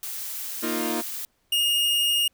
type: noise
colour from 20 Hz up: blue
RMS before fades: -33 dBFS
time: 0.03-1.25 s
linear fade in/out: 0 ms
type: chord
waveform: sawtooth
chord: Bb suspended fourth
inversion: none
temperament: equal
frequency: 233.1 / 311.1 / 349.2 Hz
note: Bb3 / Eb4 / F4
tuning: 0 / 0 / 0 cents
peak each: -26 dBFS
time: 0.62-1.02 s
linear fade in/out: 20 ms
type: tone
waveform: 45% pulse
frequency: 2848 Hz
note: F7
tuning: 33 cents sharp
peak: -20 dBFS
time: 1.52-2.28 s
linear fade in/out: 5 ms
effects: pink hiss -69 dBFS RMS until 2.33 s